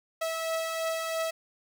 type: beating tone pair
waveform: sawtooth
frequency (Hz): 648 / 651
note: E5 / E5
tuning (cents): -30 / -22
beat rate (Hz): 3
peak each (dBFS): -34 / -26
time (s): 0.21-1.31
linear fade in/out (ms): 10
effects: none